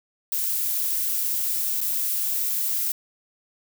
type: noise with dropouts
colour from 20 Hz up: violet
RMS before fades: -25 dBFS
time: 0.32-2.92 s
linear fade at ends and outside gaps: 2 ms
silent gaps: 1.806-1.812 s
effects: none